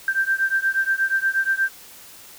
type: beating tone pair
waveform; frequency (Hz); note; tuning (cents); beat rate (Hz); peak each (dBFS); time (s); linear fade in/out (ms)
sine; 1568 / 1576.4; G6 / G6; 0 / +9; 8.4; -21 / -22; 0.08-1.69; 2
effects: white hiss -44 dBFS RMS until 2.38 s